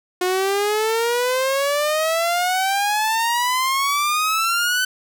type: exponential sweep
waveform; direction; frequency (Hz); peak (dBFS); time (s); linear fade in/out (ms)
sawtooth; up; 360 to 1519; -14; 0.21-4.85; 5
effects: none